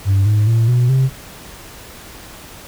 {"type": "tone with pitch steps", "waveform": "sine", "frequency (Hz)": [98, 105.64, 113.88, 122.76, 132.33], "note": ["G2", "G#2", "A#2", "B2", "C3"], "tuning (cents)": [0, 30, -40, -10, 20], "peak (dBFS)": -8, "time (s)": [0.05, 1.1], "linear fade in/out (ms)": 50, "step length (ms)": 210, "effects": ["tanh soft clip ceiling -9 dBFS", "pink hiss -37 dBFS RMS until 2.67 s"]}